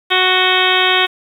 harmonic tone with a mistuned harmonic, 369.8 Hz, F#4, 1 cent flat, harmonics 1 / 2 / 3 / 4 / 5 / 6 / 7 / 8 / 9 / 10, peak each -20 / -20 / -20 / -20 / -20 / -20 / -20 / -20 / -20 / -20 dBFS, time 0.1-1.07 s, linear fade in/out 20 ms, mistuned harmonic 8, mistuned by +70 cents, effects 7-bit

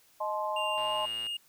sine chord, A diminished, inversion second, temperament equal with one note detuned, 622.3 / 860.9 / 1046.5 Hz, Eb5 / A5 / C6, 0 / -38 / 0 cents, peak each -34 dBFS, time 0.2-1.06 s, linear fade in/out 10 ms
triangle tone with pitch glide, 2794 to 2840 Hz, F7 to F7, 0 to +28 cents, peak -31 dBFS, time 0.56-1.37 s, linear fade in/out 5 ms, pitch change +28 cents, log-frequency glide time 0.77-0.94 s
click train, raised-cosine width 0.3 ms, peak -31 dBFS, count 56, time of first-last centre 0.78-1.267 s, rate 113 Hz
effects white hiss -63 dBFS RMS until 1.48 s

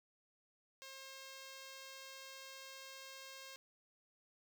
5% pulse tone, 535 Hz, C5, 38 cents sharp, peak -39 dBFS, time 0.82-3.56 s, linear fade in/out 0 ms, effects none

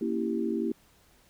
sine chord, A# diminished seventh, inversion none, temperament equal, 233.1 / 277.2 / 329.6 / 392 Hz, A#3 / C#4 / E4 / G4, 0 / 0 / 0 / 0 cents, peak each -31 / -36 / -31 / -33 dBFS, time 0.01-0.72 s, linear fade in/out 5 ms, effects pink hiss -62 dBFS RMS until 1.29 s

